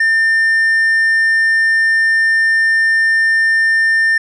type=tone; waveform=triangle; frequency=1800 Hz; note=A6; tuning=39 cents sharp; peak=-8 dBFS; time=0-4.18 s; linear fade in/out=5 ms; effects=resampled to 22050 Hz